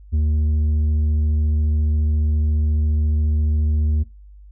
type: tone with tanh clipping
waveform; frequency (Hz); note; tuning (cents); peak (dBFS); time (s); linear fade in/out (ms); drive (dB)
sine; 76.2; D#2; -36; -17; 0.12-4.04; 20; 6
effects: noise-tail reverb RT60 0.2 s tail -17 dB re dry + added 50 Hz sine -40 dBFS peak until 4.51 s